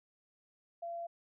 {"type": "tone", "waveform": "sine", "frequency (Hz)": 682, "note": "F5", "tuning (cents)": -41, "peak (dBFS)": -38, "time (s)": [0.82, 1.07], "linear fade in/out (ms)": 10, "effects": []}